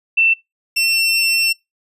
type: tone pair in turn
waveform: sine / 25% pulse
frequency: 2679 / 2702 Hz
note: E7 / E7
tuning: +27 / +42 cents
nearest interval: unison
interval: 15 cents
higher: second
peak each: -10 dBFS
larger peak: neither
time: 0.17-0.34 / 0.76-1.53 s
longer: second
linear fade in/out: 10 ms
effects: noise-tail reverb RT60 0.2 s tail -25 dB re dry + resampled to 32000 Hz